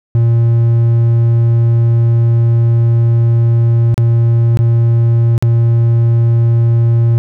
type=tone with dropouts; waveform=triangle; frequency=116.54 Hz; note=A#2; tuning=in tune; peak=-5 dBFS; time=0.15-7.18 s; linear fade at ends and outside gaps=0 ms; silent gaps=3.943-3.979 / 4.572-4.59 / 5.379-5.425 s; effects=none